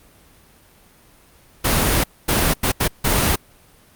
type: noise bursts at uneven times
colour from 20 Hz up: pink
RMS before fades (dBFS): -17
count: 5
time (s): 1.64-2.04 / 2.28-2.54 / 2.63-2.72 / 2.8-2.88 / 3.04-3.36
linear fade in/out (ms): 10
effects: pink hiss -51 dBFS RMS until 3.95 s + Opus 32 kbps